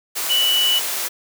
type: tone in noise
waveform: sine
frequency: 2960 Hz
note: F#7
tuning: in tune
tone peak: -15 dBFS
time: 0.29-0.8 s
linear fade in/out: 20 ms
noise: white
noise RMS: -24 dBFS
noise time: 0.15-1.09 s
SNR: +6 dB
effects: high-pass 400 Hz 12 dB/octave